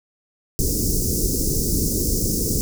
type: band-stop noise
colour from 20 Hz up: pink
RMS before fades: -21 dBFS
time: 0.59-2.61 s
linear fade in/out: 0 ms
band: 460 to 5200 Hz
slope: 48 dB/octave
effects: none